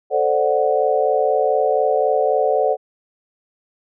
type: chord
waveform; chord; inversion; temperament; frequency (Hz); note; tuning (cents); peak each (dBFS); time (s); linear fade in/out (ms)
sine; D dominant seventh; second; equal; 440 / 523.3 / 587.3 / 740; A4 / C5 / D5 / F#5; 0 / 0 / 0 / 0; -20; 0.1-2.77; 50
effects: none